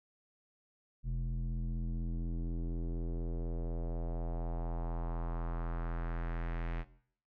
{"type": "tone with low-pass filter sweep", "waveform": "square", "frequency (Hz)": 42.07, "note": "E1", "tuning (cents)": 36, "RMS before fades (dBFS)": -36, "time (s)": [1.03, 6.85], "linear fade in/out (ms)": 50, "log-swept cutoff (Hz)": [150, 2200], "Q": 1.9, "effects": ["noise-tail reverb RT60 0.6 s tail -17 dB re dry"]}